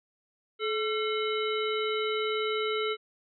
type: harmonic tone with a mistuned harmonic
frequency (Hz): 430.4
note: A4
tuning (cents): -38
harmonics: 1 / 3 / 5 / 7 / 9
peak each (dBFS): -29 / -34 / -36 / -37 / -39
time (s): 0.59-2.97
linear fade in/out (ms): 50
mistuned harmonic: 3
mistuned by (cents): +77
effects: none